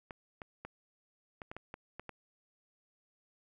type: clicks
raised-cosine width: 0.5 ms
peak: -28 dBFS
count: 9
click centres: 0.108 / 0.418 / 0.65 / 1.418 / 1.515 / 1.566 / 1.741 / 1.996 / 2.093 s
effects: 11-bit